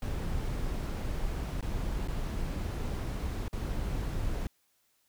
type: noise with dropouts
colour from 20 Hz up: brown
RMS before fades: -33 dBFS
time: 0.02-4.47 s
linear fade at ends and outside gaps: 2 ms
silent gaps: 1.61-1.625 / 2.076-2.083 / 3.482-3.529 s
effects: white hiss -72 dBFS RMS until 5.08 s